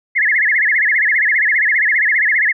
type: tone with vibrato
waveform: sine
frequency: 1905 Hz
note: A#6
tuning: 37 cents sharp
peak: -11 dBFS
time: 0.15-2.53 s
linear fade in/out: 20 ms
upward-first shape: sine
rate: 15 Hz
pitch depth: 220 cents each way
effects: none